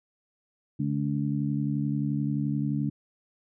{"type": "harmonic tone", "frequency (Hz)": 71.5, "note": "D2", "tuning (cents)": -46, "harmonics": [2, 3, 4], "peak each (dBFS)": [-28, -30, -31], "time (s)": [0.79, 2.9], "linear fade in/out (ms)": 10, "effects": []}